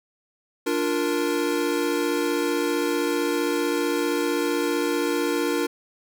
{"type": "chord", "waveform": "square", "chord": "Bb major", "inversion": "first", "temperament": "equal", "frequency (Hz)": [293.7, 349.2, 466.2], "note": ["D4", "F4", "Bb4"], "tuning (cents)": [0, 0, 0], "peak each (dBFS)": -27, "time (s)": [0.66, 5.67], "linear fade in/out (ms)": 10, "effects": []}